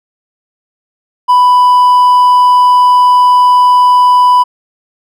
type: tone with hard clipping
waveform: triangle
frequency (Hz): 992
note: B5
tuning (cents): +7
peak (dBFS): -4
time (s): 1.28-4.44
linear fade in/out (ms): 20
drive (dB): 5
effects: none